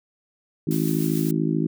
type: harmonic tone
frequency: 53.5 Hz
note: A1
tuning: 48 cents flat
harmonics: 3 / 4 / 5 / 6 / 7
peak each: -24 / -28 / -26 / -26 / -31 dBFS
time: 0.67-1.67 s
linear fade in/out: 5 ms
type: noise with tremolo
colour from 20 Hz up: blue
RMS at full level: -34 dBFS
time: 0.71-1.31 s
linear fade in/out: 0 ms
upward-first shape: triangle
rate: 6.9 Hz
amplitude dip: 30%
effects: none